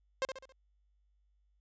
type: tone with echo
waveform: sawtooth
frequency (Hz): 529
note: C5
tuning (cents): +19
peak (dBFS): -26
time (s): 0.22-0.25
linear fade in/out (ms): 0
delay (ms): 68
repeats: 4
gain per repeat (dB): -7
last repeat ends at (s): 0.522
effects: added 50 Hz sine -69 dBFS peak until 1.6 s + resampled to 16000 Hz